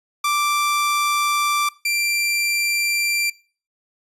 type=tone pair in turn; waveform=sawtooth; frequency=1174.7 / 2360 Hz; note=D6 / D7; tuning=0 / +8 cents; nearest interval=octave; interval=1208 cents; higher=second; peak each=-14 / -15 dBFS; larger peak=first; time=0.24-1.69 / 1.85-3.3 s; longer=neither; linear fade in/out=5 ms; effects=noise-tail reverb RT60 0.4 s tail -22 dB re dry + resampled to 32000 Hz